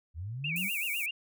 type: linear sweep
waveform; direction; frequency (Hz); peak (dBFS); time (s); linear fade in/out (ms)
sine; up; 73.42 to 203; -35; 0.14-0.7; 50
type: tone with vibrato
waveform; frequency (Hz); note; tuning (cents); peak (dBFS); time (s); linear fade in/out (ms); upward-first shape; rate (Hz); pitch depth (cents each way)
sine; 2516; D#7; +19; -31; 0.44-1.11; 5; sine; 7.9; 200
type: high-pass noise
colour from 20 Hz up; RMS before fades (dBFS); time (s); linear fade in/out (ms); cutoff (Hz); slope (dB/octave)
white; -39; 0.56-1.06; 2; 8000; 24
effects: none